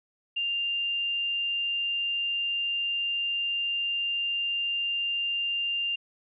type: tone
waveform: sine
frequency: 2794 Hz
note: F7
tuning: in tune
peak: -26 dBFS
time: 0.36-5.96 s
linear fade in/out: 10 ms
effects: none